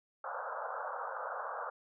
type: band-pass noise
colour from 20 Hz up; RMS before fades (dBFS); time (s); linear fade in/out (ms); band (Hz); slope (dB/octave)
white; -40; 0.24-1.7; 5; 480 to 1500; 96
effects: none